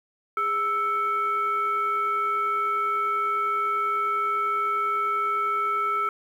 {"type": "tone with frequency modulation", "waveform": "sine", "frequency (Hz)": 1318.5, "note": "E6", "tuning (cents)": 0, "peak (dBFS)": -22, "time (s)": [0.37, 6.09], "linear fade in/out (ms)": 2, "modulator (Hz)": 910, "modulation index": 0.46, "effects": ["9-bit"]}